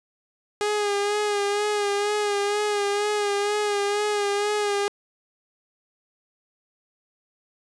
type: tone with vibrato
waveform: sawtooth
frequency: 411.5 Hz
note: G#4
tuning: 16 cents flat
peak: -18 dBFS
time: 0.61-4.88 s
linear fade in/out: 0 ms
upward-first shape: sine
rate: 2.1 Hz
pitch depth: 36 cents each way
effects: resampled to 22050 Hz + 9-bit